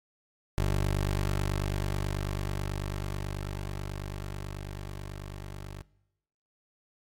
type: tone with level ramp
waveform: 20% pulse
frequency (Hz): 49.17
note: G1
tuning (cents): +6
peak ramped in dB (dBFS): -20 to -35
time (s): 0.58-5.82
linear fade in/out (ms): 0
effects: noise-tail reverb RT60 0.9 s tail -21 dB re dry + AAC 48 kbps